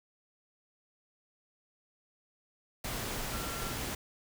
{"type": "tone in noise", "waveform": "sine", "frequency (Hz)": 1362, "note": "F6", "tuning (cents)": -44, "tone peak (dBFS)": -44, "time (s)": [3.32, 3.73], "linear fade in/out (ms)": 5, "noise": "pink", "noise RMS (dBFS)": -37, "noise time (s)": [2.84, 3.95], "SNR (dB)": -10, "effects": []}